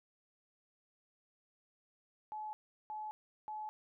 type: tone bursts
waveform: sine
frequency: 856 Hz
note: A5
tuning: 48 cents flat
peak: -40 dBFS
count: 3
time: 2.32-3.69 s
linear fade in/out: 0 ms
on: 210 ms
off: 370 ms
effects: none

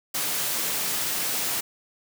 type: high-pass noise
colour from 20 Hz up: white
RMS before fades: -27 dBFS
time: 0.14-1.61 s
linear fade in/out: 10 ms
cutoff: 110 Hz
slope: 96 dB/octave
effects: none

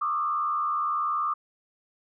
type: tone with frequency modulation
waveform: sine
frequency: 1200 Hz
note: D6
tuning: 37 cents sharp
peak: -24 dBFS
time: 0.01-1.34 s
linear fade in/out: 10 ms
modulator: 80.4 Hz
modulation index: 0.9
effects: none

